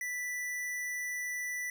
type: tone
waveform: square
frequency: 1975.5 Hz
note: B6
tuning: in tune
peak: -35 dBFS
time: 0.01-1.7 s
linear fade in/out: 2 ms
effects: 12-bit